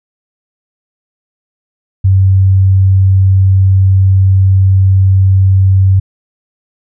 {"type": "tone", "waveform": "sine", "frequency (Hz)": 95.6, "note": "G2", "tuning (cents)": -43, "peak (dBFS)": -4, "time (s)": [2.04, 6], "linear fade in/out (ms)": 10, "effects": []}